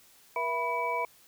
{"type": "tone cluster", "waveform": "sine", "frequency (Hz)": [478, 665, 986, 2291], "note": ["A#4", "E5", "B5", "D7"], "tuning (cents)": [43, 15, -3, -44], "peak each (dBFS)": [-36, -35, -30, -35], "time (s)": [0.36, 1.05], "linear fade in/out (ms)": 2, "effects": ["white hiss -59 dBFS RMS until 1.27 s"]}